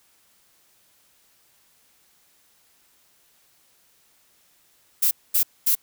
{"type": "noise bursts", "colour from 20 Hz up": "violet", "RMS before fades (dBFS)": -19, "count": 3, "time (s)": [5.02, 5.753], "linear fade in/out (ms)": 10, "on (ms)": 91, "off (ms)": 230, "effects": ["white hiss -61 dBFS RMS until 5.82 s"]}